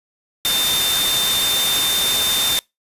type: tone in noise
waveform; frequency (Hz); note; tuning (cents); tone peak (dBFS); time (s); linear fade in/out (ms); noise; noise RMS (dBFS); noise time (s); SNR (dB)
sine; 3603; A7; +40; -18; 0.45-2.59; 0; white; -20; 0.45-2.59; -1
effects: noise-tail reverb RT60 0.2 s tail -25 dB re dry + resampled to 32000 Hz